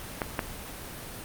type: clicks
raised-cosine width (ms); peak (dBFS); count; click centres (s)
0.5; -11; 2; 0.218 / 0.392
effects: pink hiss -40 dBFS RMS until 1.24 s + Opus 32 kbps